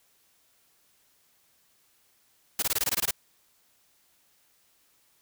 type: noise bursts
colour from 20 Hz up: white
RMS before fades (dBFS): -26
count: 10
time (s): 2.59-3.11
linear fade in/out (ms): 5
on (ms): 34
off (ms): 20
effects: white hiss -66 dBFS RMS until 5.21 s